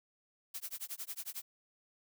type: noise with tremolo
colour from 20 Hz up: blue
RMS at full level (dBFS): -40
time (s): 0.54-1.42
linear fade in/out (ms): 5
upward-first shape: sine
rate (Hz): 11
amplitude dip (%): 100
effects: none